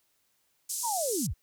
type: band-pass noise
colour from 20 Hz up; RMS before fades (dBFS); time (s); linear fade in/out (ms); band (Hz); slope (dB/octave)
pink; -34; 0.69-1.27; 10; 6300 to 11000; 24
type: linear sweep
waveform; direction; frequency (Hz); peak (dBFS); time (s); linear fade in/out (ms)
sine; down; 991 to 30.69; -29; 0.83-1.34; 20
effects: white hiss -72 dBFS RMS until 1.42 s